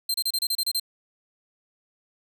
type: tone bursts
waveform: sawtooth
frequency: 4147 Hz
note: C8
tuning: 16 cents flat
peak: -20 dBFS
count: 9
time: 0.09-0.798 s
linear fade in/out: 5 ms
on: 52 ms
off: 30 ms
effects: none